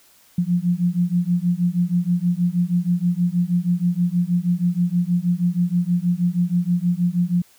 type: beating tone pair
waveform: sine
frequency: 172.8 / 179.1 Hz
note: F3 / F3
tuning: -18 / +44 cents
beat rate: 6.3 Hz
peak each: -20 dBFS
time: 0.38-7.42 s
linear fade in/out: 5 ms
effects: white hiss -54 dBFS RMS until 7.58 s